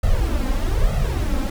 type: noise with flanger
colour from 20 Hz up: brown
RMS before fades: -19 dBFS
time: 0.03-1.5 s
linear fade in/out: 5 ms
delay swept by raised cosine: 1.5 to 3.8 ms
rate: 1.1 Hz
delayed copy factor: +0.9
effects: none